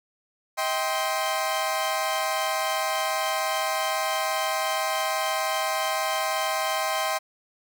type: chord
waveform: sawtooth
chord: C minor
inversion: first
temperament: equal with one note detuned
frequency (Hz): 635.7 / 784 / 1046.5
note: Eb5 / G5 / C6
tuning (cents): +37 / 0 / 0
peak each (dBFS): -25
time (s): 0.57-7.19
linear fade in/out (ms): 20
effects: none